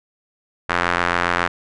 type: tone with band-pass filter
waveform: sawtooth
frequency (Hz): 87.31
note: F2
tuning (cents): 0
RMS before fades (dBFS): -20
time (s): 0.69-1.48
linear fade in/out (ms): 10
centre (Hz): 1500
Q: 1.6
effects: resampled to 22050 Hz